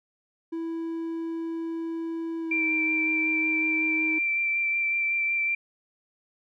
triangle tone with pitch glide, 329.6 to 316.4 Hz, E4 to D#4, 0 to +29 cents, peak -27 dBFS, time 0.52-4.19 s, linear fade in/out 10 ms, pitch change -71 cents, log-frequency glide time 2.39-2.72 s
sine tone with vibrato, 2349 Hz, D7, in tune, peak -23 dBFS, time 2.51-5.55 s, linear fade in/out 5 ms, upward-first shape sine, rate 5.4 Hz, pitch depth 13 cents each way
effects none

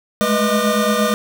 square tone cluster, 207.7 / 216.3 / 488.9 / 617 / 1203 Hz, G#3 / A3 / B4 / D#5 / D6, 0 / -29 / -18 / -15 / +41 cents, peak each -22 dBFS, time 0.21-1.14 s, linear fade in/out 0 ms, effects none

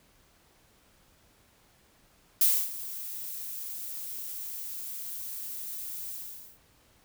violet noise with ADSR envelope, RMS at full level -21 dBFS, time 2.41-6.59 s, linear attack 3 ms, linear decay 270 ms, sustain -17 dB, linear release 490 ms, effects pink hiss -63 dBFS RMS until 7.04 s

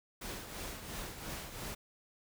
pink noise with tremolo, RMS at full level -41 dBFS, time 0.21-1.75 s, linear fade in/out 10 ms, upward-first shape triangle, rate 2.9 Hz, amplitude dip 60%, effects none

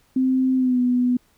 sine tone with pitch glide, 260 to 247.7 Hz, C4 to B3, -11 to +5 cents, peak -16 dBFS, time 0.16-1.17 s, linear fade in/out 5 ms, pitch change -84 cents, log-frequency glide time 0.56-0.8 s, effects pink hiss -61 dBFS RMS until 1.37 s

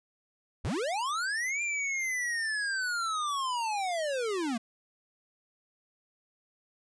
square linear two-way sweep, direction up then down, 44.14 to 2398 to 216.2 Hz, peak -30 dBFS, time 0.64-4.58 s, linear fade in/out 10 ms, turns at 1.62 s, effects resampled to 22050 Hz

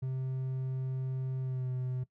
triangle tone with pitch glide, 130.81 to 127.45 Hz, C3 to C3, 0 to -45 cents, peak -30 dBFS, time 0.02-2.04 s, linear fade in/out 10 ms, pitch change -45 cents, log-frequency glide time 1.41-1.69 s, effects noise-tail reverb RT60 0.1 s tail -17 dB re dry

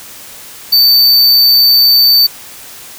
square tone, 4564 Hz, C#8, 50 cents sharp, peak -5 dBFS, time 0.72-2.27 s, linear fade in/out 10 ms, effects white hiss -32 dBFS RMS until 2.98 s

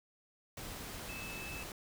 sine tone in noise, 2614 Hz, E7, 15 cents flat, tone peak -45 dBFS, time 1.09-1.63 s, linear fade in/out 2 ms, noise pink, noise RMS -45 dBFS, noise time 0.57-1.72 s, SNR -3 dB, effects none

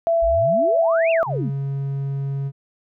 sine tone with pitch glide, 668 to 658 Hz, E5 to E5, +23 to -3 cents, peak -15 dBFS, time 0.07-1.23 s, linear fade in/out 0 ms, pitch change -26 cents, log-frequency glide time 0.56-1.02 s
sine exponential two-way sweep, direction up then down, 43.89 to 2811 to 178.2 Hz, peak -24 dBFS, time 0.22-1.5 s, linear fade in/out 10 ms, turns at 1.11 s
triangle tone, 138.2 Hz, C#3, 5 cents flat, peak -20 dBFS, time 1.26-2.52 s, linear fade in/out 50 ms
effects none

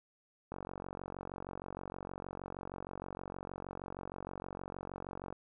click train, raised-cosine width 1 ms, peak -28 dBFS, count 224, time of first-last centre 0.52-5.326 s, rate 46.4 Hz, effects none

